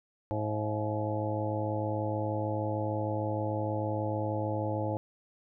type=harmonic tone with a mistuned harmonic; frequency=106.5 Hz; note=G#2; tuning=44 cents sharp; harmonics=1 / 2 / 3 / 4 / 5 / 6 / 7 / 8; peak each=-33 / -43 / -36 / -44 / -35 / -41 / -43 / -38 dBFS; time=0.31-4.97 s; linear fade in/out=0 ms; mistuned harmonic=7; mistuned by=-88 cents; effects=none